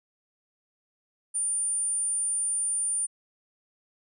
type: tone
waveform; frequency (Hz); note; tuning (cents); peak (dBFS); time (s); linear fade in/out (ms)
sine; 9210; D9; -35; -25; 1.34-3.07; 20
effects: none